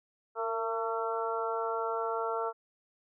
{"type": "harmonic tone with a mistuned harmonic", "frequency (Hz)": 225.2, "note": "A3", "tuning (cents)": 40, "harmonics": [2, 3, 4, 5, 6], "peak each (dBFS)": [-34, -37, -37, -40, -36], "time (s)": [0.35, 2.53], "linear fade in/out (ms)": 50, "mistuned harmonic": 2, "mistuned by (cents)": 23, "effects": []}